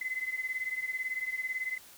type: beating tone pair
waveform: sine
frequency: 2031 / 2049 Hz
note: B6 / C7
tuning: +48 / -37 cents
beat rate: 18 Hz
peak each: -34 / -37 dBFS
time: 0.01-1.78 s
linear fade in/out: 5 ms
effects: white hiss -54 dBFS RMS until 1.97 s